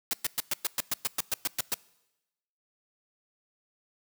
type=noise bursts; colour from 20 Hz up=white; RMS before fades=-28 dBFS; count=13; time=0.11-1.742 s; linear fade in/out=2 ms; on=24 ms; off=110 ms; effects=noise-tail reverb RT60 1.0 s tail -23 dB re dry + high-pass 100 Hz 12 dB/octave